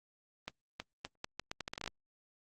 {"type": "accelerating click train", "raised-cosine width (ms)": 0.2, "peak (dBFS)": -21, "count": 14, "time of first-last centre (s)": [0.48, 1.877], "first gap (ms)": 320, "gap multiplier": 0.78, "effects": ["Opus 24 kbps"]}